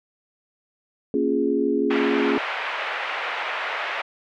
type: chord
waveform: sine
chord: Bb minor seventh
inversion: none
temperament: equal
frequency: 233.1 / 277.2 / 349.2 / 415.3 Hz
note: Bb3 / Db4 / F4 / Ab4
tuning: 0 / 0 / 0 / 0 cents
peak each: -27 / -23 / -26 / -23 dBFS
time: 1.14-2.38 s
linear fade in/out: 2 ms
type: band-pass noise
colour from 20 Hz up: white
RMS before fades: -28 dBFS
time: 1.9-4.02 s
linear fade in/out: 10 ms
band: 540 to 2500 Hz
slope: 24 dB/octave
effects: none